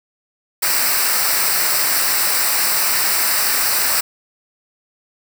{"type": "noise with comb filter", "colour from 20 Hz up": "white", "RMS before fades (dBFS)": -17, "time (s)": [0.62, 4.01], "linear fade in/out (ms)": 10, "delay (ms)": 0.3, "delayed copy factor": -0.7, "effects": []}